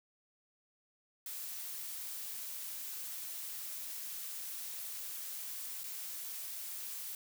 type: noise with dropouts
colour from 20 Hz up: blue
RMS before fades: -43 dBFS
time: 1.26-7.15 s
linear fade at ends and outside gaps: 2 ms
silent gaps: 5.835-5.839 s
effects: none